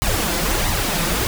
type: noise with flanger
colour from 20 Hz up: pink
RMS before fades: -20 dBFS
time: 0.02-1.27 s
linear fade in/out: 0 ms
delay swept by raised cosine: 0.99 to 5.99 ms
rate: 1.5 Hz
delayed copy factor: +0.65
effects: none